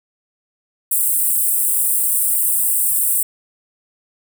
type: high-pass noise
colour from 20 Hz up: pink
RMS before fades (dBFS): -17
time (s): 0.91-3.23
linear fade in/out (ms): 5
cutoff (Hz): 8100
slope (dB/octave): 96
effects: none